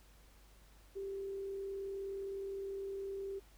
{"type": "tone with frequency modulation", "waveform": "sine", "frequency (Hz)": 392, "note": "G4", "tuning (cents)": 0, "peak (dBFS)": -39, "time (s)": [0.95, 3.4], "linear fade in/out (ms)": 20, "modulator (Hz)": 39.4, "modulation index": 0.2, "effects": ["added 50 Hz sine -61 dBFS peak until 3.57 s", "pink hiss -66 dBFS RMS until 3.57 s"]}